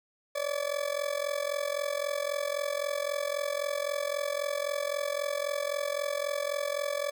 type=tone with amplitude modulation; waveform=40% pulse; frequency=575 Hz; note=D5; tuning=37 cents flat; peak=-25 dBFS; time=0.35-7.11 s; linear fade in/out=10 ms; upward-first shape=sine; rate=43.8 Hz; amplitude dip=85%; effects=none